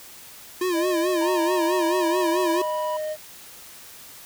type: tone with vibrato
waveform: square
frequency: 349.2 Hz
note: F4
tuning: in tune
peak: -22 dBFS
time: 0.61-2.62 s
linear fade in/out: 5 ms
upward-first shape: sine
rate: 4.6 Hz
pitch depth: 100 cents each way
type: tone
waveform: triangle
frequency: 616 Hz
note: D#5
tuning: 17 cents flat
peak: -24 dBFS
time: 0.73-3.17 s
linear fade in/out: 50 ms
type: tone with pitch glide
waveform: triangle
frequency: 932.3 to 979.8 Hz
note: A#5 to B5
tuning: 0 to -14 cents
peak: -25 dBFS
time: 1.21-2.97 s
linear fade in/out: 5 ms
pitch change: +86 cents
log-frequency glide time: 1.39-2.66 s
effects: white hiss -44 dBFS RMS until 4.25 s